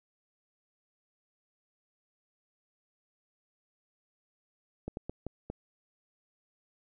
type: slowing click train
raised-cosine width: 2 ms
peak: -23 dBFS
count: 5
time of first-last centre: 4.88-5.5 s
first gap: 91 ms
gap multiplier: 1.37
effects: none